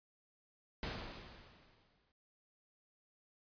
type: noise with exponential decay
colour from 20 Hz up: pink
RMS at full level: -40 dBFS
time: 0.83-2.12 s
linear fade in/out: 1 ms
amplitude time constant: 280 ms
effects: resampled to 11025 Hz